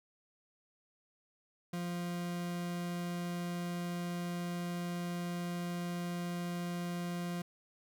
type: tone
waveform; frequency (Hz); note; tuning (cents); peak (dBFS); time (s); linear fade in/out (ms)
40% pulse; 174.61; F3; 0; -35; 1.73-7.42; 5
effects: none